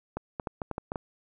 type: clicks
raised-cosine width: 1 ms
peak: -18 dBFS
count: 8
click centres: 0.17 / 0.398 / 0.472 / 0.618 / 0.713 / 0.781 / 0.919 / 0.958 s
effects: none